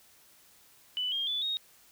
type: tone with pitch steps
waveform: sine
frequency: 2987 / 3220 / 3471 / 3742 Hz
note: F#7 / G7 / A7 / A#7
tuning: +16 / +46 / -24 / +6 cents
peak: -29 dBFS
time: 0.97-1.57 s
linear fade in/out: 0 ms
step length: 150 ms
effects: white hiss -60 dBFS RMS until 1.91 s